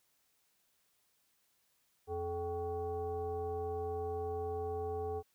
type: tone with frequency modulation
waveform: sine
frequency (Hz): 429.9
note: A4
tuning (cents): -40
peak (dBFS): -35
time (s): 2.07-5.23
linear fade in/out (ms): 50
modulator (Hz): 344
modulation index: 0.95
effects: white hiss -75 dBFS RMS until 5.34 s